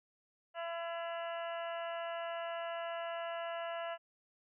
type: harmonic tone with a mistuned harmonic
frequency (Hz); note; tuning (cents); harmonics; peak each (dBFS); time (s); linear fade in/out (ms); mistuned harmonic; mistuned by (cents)
336.6; E4; +36; 2 / 3 / 4 / 5 / 6 / 7 / 8 / 9; -39 / -47 / -47 / -49 / -54 / -61 / -55 / -52; 0.54-3.98; 50; 9; -63
effects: none